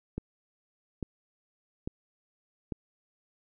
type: click train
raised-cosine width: 3 ms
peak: -20 dBFS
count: 4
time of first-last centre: 0.18-2.722 s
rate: 1.18 Hz
effects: none